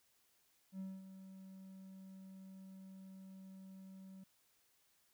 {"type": "tone with ADSR envelope", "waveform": "triangle", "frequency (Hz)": 190.6, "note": "G3", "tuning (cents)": -48, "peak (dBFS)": -39, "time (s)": [0.72, 4.24], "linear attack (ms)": 76, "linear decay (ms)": 220, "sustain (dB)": -11, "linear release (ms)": 7, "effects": ["tanh soft clip ceiling -35 dBFS", "white hiss -75 dBFS RMS until 5.13 s"]}